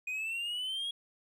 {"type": "exponential sweep", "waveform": "triangle", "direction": "up", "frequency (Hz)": [2472, 3320], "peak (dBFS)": -32, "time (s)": [0.07, 0.91], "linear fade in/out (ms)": 5, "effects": []}